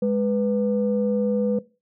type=tone pair together; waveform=sine; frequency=207.7 / 493.9 Hz; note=G#3 / B4; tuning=0 / 0 cents; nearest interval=octave + minor third; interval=1500 cents; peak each=-21 dBFS; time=0.02-1.59 s; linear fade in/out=5 ms; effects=noise-tail reverb RT60 0.3 s tail -19 dB re dry + tanh soft clip ceiling -12 dBFS